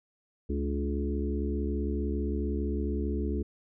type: harmonic tone with a mistuned harmonic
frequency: 71 Hz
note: C#2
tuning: 42 cents sharp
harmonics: 1 / 3 / 4 / 5 / 6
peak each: -30 / -35 / -36 / -37 / -38 dBFS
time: 0.49-3.43 s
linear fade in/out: 10 ms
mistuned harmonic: 4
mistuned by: +26 cents
effects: none